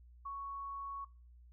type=tone; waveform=sine; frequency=1111 Hz; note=C#6; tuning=4 cents sharp; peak=-40 dBFS; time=0.25-1.05 s; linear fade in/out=10 ms; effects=noise-tail reverb RT60 0.4 s tail -23 dB re dry + added 60 Hz sine -56 dBFS peak until 1.52 s